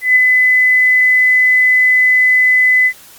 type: tone with ADSR envelope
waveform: sine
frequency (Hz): 2011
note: B6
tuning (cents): +31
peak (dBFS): -4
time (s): 0.01-2.93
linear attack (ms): 150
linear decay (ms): 10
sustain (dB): -3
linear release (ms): 69
effects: white hiss -40 dBFS RMS until 3.18 s + Opus 32 kbps